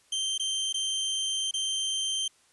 sawtooth tone with dropouts, 3136 Hz, G7, in tune, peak -24 dBFS, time 0.12-2.28 s, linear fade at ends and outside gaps 5 ms, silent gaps 0.379-0.396 / 0.727-0.741 / 1.511-1.538 s, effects white hiss -63 dBFS RMS until 2.52 s + resampled to 24000 Hz

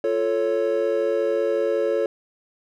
triangle chord, F augmented, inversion none, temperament equal, 349.2 / 440 / 554.4 Hz, F4 / A4 / C#5, 0 / 0 / 0 cents, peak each -25 / -21 / -21 dBFS, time 0.04-2.06 s, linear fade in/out 2 ms, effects none

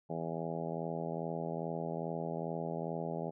harmonic tone, 82.41 Hz, E2, in tune, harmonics 2 / 3 / 4 / 5 / 6 / 7 / 8 / 9 / 10, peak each -40 / -45 / -47 / -43 / -45 / -44 / -44 / -48 / -47 dBFS, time 0.09-3.31 s, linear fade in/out 20 ms, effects none

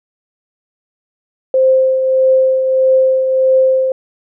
sine tone with tremolo, 523.3 Hz, C5, in tune, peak -6 dBFS, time 1.54-3.92 s, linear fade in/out 2 ms, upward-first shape triangle, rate 1.6 Hz, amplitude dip 50%, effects none

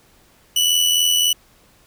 sawtooth tone with amplitude modulation, 2960 Hz, F#7, in tune, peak -9 dBFS, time 0.56-1.33 s, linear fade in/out 5 ms, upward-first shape sine, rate 83.6 Hz, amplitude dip 50%, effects pink hiss -54 dBFS RMS until 1.86 s

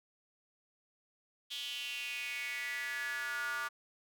square tone with high-pass filter sweep, 130.81 Hz, C3, in tune, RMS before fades -39 dBFS, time 1.5-3.69 s, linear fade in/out 20 ms, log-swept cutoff 3300 to 1300 Hz, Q 6.4, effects none

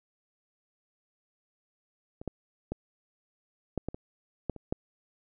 clicks, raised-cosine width 2 ms, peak -28 / -19 / -19 / -16 / -19 / -26 / -16 / -30 / -15 dBFS, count 9, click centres 2.215 / 2.277 / 2.72 / 3.777 / 3.886 / 3.945 / 4.497 / 4.563 / 4.725 s, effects none

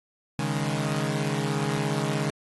sawtooth chord, C# suspended second, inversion none, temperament equal, 138.59 / 155.56 / 207.7 Hz, C#3 / D#3 / G#3, 0 / 0 / 0 cents, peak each -25 / -25 / -27 dBFS, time 0.39-2.3 s, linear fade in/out 0 ms, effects AAC 32 kbps

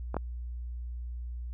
clicks, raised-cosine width 1 ms, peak -20 / -16 dBFS, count 2, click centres 0.144 / 0.167 s, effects added 60 Hz sine -35 dBFS peak until 1.53 s

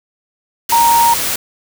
sine tone in noise, 934 Hz, A#5, 3 cents sharp, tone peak -8 dBFS, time 0.72-1.14 s, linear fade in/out 5 ms, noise white, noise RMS -18 dBFS, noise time 0.69-1.36 s, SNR +7 dB, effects none

